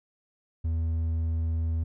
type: tone with hard clipping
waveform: sine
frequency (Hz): 81.6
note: E2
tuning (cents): -17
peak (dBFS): -26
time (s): 0.64-1.84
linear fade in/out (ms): 10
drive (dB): 3
effects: none